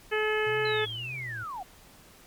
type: harmonic tone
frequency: 429.5 Hz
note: A4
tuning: 42 cents flat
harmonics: 1 / 2 / 3 / 4 / 5 / 6 / 7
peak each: -27 / -36 / -36 / -31 / -36 / -36 / -39 dBFS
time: 0.11-0.86 s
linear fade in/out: 20 ms
type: tone with vibrato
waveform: triangle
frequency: 120 Hz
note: B2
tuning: 49 cents flat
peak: -37 dBFS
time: 0.46-1.44 s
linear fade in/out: 10 ms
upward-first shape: triangle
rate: 1.8 Hz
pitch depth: 170 cents each way
type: linear sweep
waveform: sine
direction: down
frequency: 4102 to 698.5 Hz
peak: -34 dBFS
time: 0.65-1.63 s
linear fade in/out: 5 ms
effects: pink hiss -54 dBFS RMS until 2.26 s + MP3 96 kbps